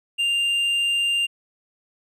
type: tone with tanh clipping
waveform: triangle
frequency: 2794 Hz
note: F7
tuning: in tune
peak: -20 dBFS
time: 0.18-1.27 s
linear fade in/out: 20 ms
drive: 9 dB
effects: none